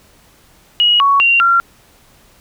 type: tone with pitch steps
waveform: sine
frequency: 2899 / 1116 / 2763 / 1375 Hz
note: F#7 / C#6 / F7 / F6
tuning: -36 / +11 / -19 / -27 cents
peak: -8 dBFS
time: 0.8-1.6 s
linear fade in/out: 0 ms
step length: 200 ms
effects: pink hiss -49 dBFS RMS until 2.4 s

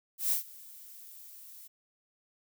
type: noise with ADSR envelope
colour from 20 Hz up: violet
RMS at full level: -27 dBFS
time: 0.18-1.68 s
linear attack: 130 ms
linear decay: 120 ms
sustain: -23 dB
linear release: 15 ms
effects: none

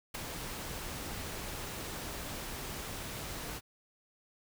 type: noise with ADSR envelope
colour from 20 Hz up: pink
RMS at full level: -35 dBFS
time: 0.14-3.61 s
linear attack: 11 ms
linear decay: 10 ms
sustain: -6 dB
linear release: 43 ms
effects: none

